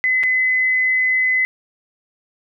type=tone with dropouts; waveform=sine; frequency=2026 Hz; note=B6; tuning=44 cents sharp; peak=-14 dBFS; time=0.04-1.45 s; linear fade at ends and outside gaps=0 ms; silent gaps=0.232-0.236 s; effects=none